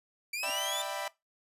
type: linear sweep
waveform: sawtooth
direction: up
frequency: 2314 to 3598 Hz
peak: -30 dBFS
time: 0.33-0.82 s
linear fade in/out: 5 ms
type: tone with exponential growth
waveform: 20% pulse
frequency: 274.6 Hz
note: C#4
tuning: 16 cents flat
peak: -38 dBFS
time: 0.4-0.5 s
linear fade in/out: 1 ms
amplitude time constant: 20 ms
type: chord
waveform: sawtooth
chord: E minor seventh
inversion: third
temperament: equal with one note detuned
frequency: 595.2 / 659.3 / 784 / 987.8 Hz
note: D5 / E5 / G5 / B5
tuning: +23 / 0 / 0 / 0 cents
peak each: -36 dBFS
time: 0.43-1.08 s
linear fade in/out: 2 ms
effects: noise-tail reverb RT60 0.2 s tail -20 dB re dry + resampled to 32000 Hz